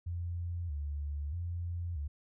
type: tone with vibrato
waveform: sine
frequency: 79.3 Hz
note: D#2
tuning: 33 cents sharp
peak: -34 dBFS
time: 0.06-2.08 s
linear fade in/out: 10 ms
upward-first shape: square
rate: 0.79 Hz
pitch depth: 150 cents each way
effects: none